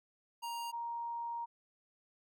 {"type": "tone pair in turn", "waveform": ["square", "sine"], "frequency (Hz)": [937, 937], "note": ["A#5", "A#5"], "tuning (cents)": [9, 9], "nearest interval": "unison", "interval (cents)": 0, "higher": "neither", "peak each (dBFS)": [-39, -37], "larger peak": "second", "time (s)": [[0.42, 0.72], [0.72, 1.46]], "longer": "second", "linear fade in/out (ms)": 20, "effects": []}